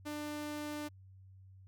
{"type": "tone", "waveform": "sawtooth", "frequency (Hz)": 297.8, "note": "D4", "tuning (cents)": 24, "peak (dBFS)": -35, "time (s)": [0.05, 0.89], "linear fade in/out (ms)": 20, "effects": ["added 95 Hz sine -54 dBFS peak until 1.67 s"]}